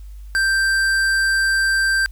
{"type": "tone with hard clipping", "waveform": "triangle", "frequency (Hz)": 1570, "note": "G6", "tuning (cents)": 2, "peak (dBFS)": -17, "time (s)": [0.35, 2.06], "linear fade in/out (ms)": 0, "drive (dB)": 16, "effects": ["added 50 Hz sine -33 dBFS peak until 2.11 s", "white hiss -58 dBFS RMS until 2.11 s"]}